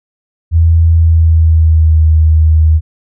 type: tone with pitch glide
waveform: sine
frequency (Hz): 82.41 to 78.92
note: E2 to D#2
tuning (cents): 0 to +25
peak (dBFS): -4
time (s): 0.51-2.81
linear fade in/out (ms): 50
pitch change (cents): -75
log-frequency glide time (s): 0.94-2
effects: none